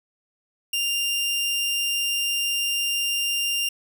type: tone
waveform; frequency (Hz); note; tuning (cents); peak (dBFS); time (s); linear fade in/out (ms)
sawtooth; 2794; F7; 0; -19; 0.73-3.69; 5
effects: none